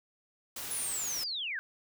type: noise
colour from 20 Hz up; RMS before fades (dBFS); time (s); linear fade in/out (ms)
white; -40; 0.56-1.24; 5
type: linear sweep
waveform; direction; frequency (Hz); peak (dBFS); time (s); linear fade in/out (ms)
sine; down; 10230 to 1500; -33; 0.71-1.59; 0
effects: none